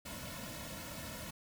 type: noise with comb filter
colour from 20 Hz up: pink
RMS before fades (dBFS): -45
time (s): 0.05-1.31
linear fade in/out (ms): 10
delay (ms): 2.5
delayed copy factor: -1
effects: none